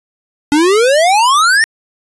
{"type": "exponential sweep", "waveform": "square", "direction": "up", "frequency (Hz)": [283.5, 1864.7], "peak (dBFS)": -8, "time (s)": [0.52, 1.64], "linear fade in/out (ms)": 0, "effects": ["resampled to 24000 Hz"]}